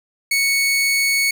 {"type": "tone", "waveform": "sawtooth", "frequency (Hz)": 2217, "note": "C#7", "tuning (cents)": 0, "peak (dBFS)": -12, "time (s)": [0.31, 1.31], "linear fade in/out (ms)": 5, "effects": []}